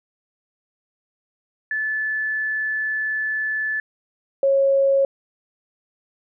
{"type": "tone pair in turn", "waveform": "sine", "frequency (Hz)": [1738, 547.4], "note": ["A6", "C#5"], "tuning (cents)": [-22, -22], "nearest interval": "octave + minor sixth", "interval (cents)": 2000, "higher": "first", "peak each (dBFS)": [-21, -14], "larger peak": "second", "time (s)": [[1.71, 3.8], [4.43, 5.05]], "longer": "first", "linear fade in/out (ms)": 2, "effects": []}